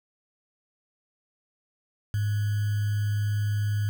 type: tone with sample-and-hold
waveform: sine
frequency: 103.9 Hz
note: G#2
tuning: 1 cent sharp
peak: -23 dBFS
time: 2.14-3.89 s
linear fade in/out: 0 ms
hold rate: 1575 Hz
effects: none